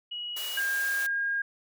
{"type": "tone", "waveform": "sine", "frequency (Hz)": 2910, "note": "F#7", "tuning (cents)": -29, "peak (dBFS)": -33, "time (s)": [0.11, 0.6], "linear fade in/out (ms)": 10}
{"type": "high-pass noise", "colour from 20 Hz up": "white", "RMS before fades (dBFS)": -38, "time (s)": [0.36, 1.07], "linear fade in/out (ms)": 10, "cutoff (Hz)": 420, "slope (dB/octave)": 24}
{"type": "tone with pitch glide", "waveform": "sine", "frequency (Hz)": [1611, 1621.3], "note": ["G6", "G#6"], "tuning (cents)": [47, -42], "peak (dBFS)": -26, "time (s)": [0.57, 1.42], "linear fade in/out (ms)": 5, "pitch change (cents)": 11, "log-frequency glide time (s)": [0.67, 1.17]}
{"effects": []}